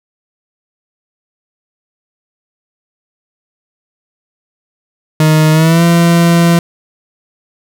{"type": "tone with pitch glide", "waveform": "40% pulse", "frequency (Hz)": [155.7, 169.79], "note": ["D#3", "F3"], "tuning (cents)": [2, -49], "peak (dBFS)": -5, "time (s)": [5.2, 6.59], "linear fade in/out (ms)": 2, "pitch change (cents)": 149, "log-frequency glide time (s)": [5.52, 5.83], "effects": []}